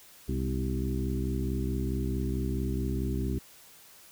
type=harmonic tone with a mistuned harmonic; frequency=64.6 Hz; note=C2; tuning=21 cents flat; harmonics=1 / 2 / 3 / 4 / 5 / 6; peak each=-31 / -34 / -36 / -37 / -38 / -39 dBFS; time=0.28-3.39 s; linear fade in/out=10 ms; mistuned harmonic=3; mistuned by=+64 cents; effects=white hiss -54 dBFS RMS until 4.11 s